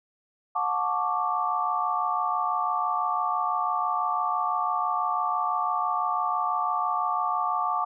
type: chord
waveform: sine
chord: D major seventh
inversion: first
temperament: equal with one note detuned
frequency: 725.2 / 880 / 1108.7 / 1174.7 Hz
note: F#5 / A5 / C#6 / D6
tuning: -35 / 0 / 0 / 0 cents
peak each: -30 / -30 / -31 / -27 dBFS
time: 0.55-7.85 s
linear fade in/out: 10 ms
effects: none